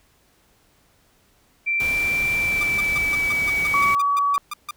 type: tone with pitch glide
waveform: sine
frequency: 2349 to 2269 Hz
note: D7 to C#7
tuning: 0 to +40 cents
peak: -19 dBFS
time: 1.66-3.95 s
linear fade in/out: 20 ms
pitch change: -60 cents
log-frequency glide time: 2.32-3.58 s
type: noise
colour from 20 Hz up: pink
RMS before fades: -33 dBFS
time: 1.8-3.95 s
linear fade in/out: 0 ms
type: tone bursts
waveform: sawtooth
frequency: 1200 Hz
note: D6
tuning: 37 cents sharp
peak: -23 dBFS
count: 13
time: 2.61-4.709 s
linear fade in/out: 2 ms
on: 23 ms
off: 150 ms
type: tone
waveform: sine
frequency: 1136 Hz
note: C#6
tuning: 42 cents sharp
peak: -17 dBFS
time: 3.74-4.38 s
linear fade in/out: 0 ms
effects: pink hiss -60 dBFS RMS until 4.76 s